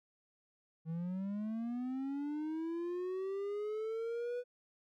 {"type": "linear sweep", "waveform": "triangle", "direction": "up", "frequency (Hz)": [158.4, 495.1], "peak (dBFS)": -34, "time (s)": [0.85, 4.44], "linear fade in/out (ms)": 50, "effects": []}